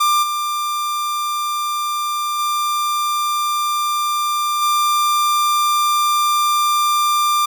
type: tone with level steps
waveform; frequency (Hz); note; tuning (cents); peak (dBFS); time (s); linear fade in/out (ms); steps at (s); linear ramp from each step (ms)
45% pulse; 1190; D6; +22; -13 / -19 / -17 / -14; 0-7.46; 10; 0.22 / 2.38 / 4.61; 20
effects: none